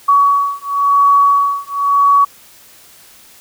sine beating tone pair, 1128 / 1128.95 Hz, C#6 / C#6, +30 / +31 cents, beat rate 0.95 Hz, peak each -12 dBFS, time 0.08-2.25 s, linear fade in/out 10 ms, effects white hiss -43 dBFS RMS until 3.4 s

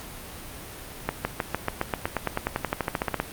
accelerating click train, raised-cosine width 0.5 ms, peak -9 dBFS, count 22, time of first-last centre 1.09-3.2 s, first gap 160 ms, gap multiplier 0.95, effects pink hiss -40 dBFS RMS until 3.32 s + Opus 48 kbps

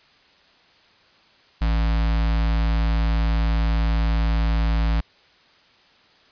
square tone with notch filter, 55 Hz, A1, in tune, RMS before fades -20 dBFS, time 1.61-5.01 s, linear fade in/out 10 ms, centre 410 Hz, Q 1.2, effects white hiss -55 dBFS RMS until 6.31 s + resampled to 11025 Hz

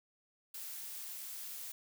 blue noise, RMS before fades -45 dBFS, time 0.54-1.72 s, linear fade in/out 5 ms, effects none

